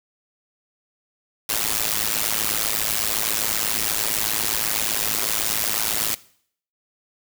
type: noise with amplitude modulation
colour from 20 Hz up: white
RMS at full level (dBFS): -19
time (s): 1.49-6.15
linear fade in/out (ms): 5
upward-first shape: sine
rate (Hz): 108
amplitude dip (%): 100
effects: noise-tail reverb RT60 0.6 s tail -20 dB re dry